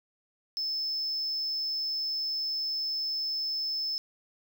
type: tone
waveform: triangle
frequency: 5250 Hz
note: E8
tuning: 8 cents flat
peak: -28 dBFS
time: 0.57-3.98 s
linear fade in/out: 0 ms
effects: 11-bit